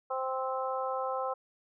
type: harmonic tone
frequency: 261.6 Hz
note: C4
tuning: in tune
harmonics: 2 / 3 / 4 / 5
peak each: -34 / -36 / -37 / -38 dBFS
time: 0.1-1.34 s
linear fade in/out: 10 ms
effects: none